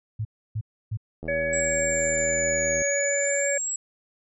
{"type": "tone bursts", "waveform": "sine", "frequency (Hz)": 108.6, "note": "A2", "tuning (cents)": -22, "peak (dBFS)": -25, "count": 3, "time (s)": [0.19, 0.973], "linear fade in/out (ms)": 10, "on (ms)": 61, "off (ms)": 300}
{"type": "click train", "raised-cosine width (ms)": 2, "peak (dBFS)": -23, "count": 130, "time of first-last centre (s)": [1.23, 2.819], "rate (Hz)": 81.2}
{"type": "harmonic tone", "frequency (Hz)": 564, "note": "C#5", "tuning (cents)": 30, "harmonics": [1, 3, 4], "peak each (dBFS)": [-25, -30, -31], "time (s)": [1.28, 3.58], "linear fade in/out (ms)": 5}
{"type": "linear two-way sweep", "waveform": "sine", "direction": "down then up", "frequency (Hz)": [7730, 6645, 7730], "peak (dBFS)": -26, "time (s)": [1.53, 3.76], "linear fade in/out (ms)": 2, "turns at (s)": 2.8}
{"effects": []}